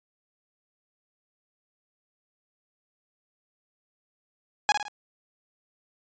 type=tone with echo; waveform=sawtooth; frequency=830.6 Hz; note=G#5; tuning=in tune; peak=-13 dBFS; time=4.69-4.72 s; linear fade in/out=0 ms; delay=54 ms; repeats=3; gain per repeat=-7 dB; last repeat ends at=4.882 s; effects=resampled to 16000 Hz